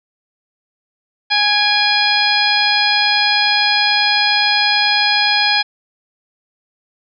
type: harmonic tone with a mistuned harmonic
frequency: 830.6 Hz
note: G#5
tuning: in tune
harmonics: 1 / 2 / 3 / 4 / 5 / 6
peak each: -19 / -19 / -19 / -19 / -19 / -19 dBFS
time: 1.3-5.63 s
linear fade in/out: 20 ms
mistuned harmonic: 3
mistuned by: -54 cents
effects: none